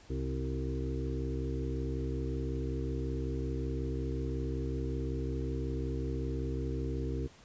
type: harmonic tone with a mistuned harmonic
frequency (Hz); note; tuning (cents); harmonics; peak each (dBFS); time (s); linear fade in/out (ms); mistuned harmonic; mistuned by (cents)
65.41; C2; 0; 1 / 2 / 4 / 5 / 6 / 7; -35 / -38 / -41 / -42 / -43 / -43; 0.09-7.28; 20; 6; -31
effects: pink hiss -58 dBFS RMS until 7.44 s + resampled to 16000 Hz